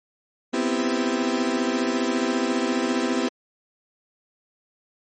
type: chord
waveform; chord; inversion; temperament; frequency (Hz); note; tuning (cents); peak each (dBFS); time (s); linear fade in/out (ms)
35% pulse; C major seventh; third; equal with one note detuned; 246.9 / 261.6 / 331.5 / 392; B3 / C4 / E4 / G4; 0 / 0 / +10 / 0; -24 / -25 / -26 / -27; 0.53-3.29; 10
effects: MP3 32 kbps